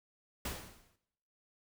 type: noise with exponential decay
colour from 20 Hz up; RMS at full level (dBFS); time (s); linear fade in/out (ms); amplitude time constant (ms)
pink; -36; 0.45-0.96; 5; 110
effects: noise-tail reverb RT60 0.8 s tail -17 dB re dry